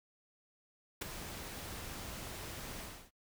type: noise with ADSR envelope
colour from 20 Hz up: pink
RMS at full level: -35 dBFS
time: 1.01-3.11 s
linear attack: 10 ms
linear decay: 11 ms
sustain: -10 dB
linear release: 300 ms
effects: noise-tail reverb RT60 0.1 s tail -24 dB re dry